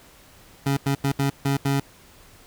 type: tone bursts at uneven times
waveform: 25% pulse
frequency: 138.59 Hz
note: C#3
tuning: in tune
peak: -16 dBFS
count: 6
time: 0.66-0.77 / 0.86-0.95 / 1.04-1.12 / 1.19-1.3 / 1.45-1.57 / 1.65-1.8 s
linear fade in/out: 5 ms
effects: pink hiss -51 dBFS RMS until 2.46 s